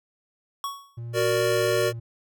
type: tone with exponential decay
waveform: square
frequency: 1115 Hz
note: C#6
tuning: 10 cents sharp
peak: -26 dBFS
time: 0.64-0.99 s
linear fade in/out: 1 ms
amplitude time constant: 74 ms
type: tone with vibrato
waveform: triangle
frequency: 116.54 Hz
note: A#2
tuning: in tune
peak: -30 dBFS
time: 0.97-2 s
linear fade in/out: 10 ms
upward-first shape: triangle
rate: 2.6 Hz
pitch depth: 21 cents each way
type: chord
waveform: square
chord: Gb augmented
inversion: none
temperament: equal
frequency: 370 / 466.2 / 587.3 Hz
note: Gb4 / Bb4 / D5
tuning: 0 / 0 / 0 cents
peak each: -26 dBFS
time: 1.13-1.93 s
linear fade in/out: 50 ms
effects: none